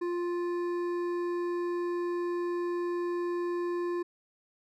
triangle tone with hard clipping, 349.5 Hz, F4, 1 cent sharp, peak -31 dBFS, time 0.01-4.03 s, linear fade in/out 10 ms, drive 13 dB, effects none

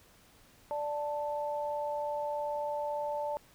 sine tone pair together, 588 / 881.6 Hz, D5 / A5, +2 / +3 cents, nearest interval perfect fifth, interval 701 cents, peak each -34 / -35 dBFS, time 0.71-3.37 s, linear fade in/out 0 ms, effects pink hiss -61 dBFS RMS until 3.54 s

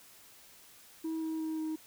sine tone with pitch steps, 321.4 / 319 / 316.6 / 314.2 Hz, E4 / D#4 / D#4 / D#4, -44 / +43 / +30 / +17 cents, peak -30 dBFS, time 1.04-1.76 s, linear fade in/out 10 ms, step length 180 ms, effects tanh soft clip ceiling -32 dBFS + white hiss -57 dBFS RMS until 1.86 s

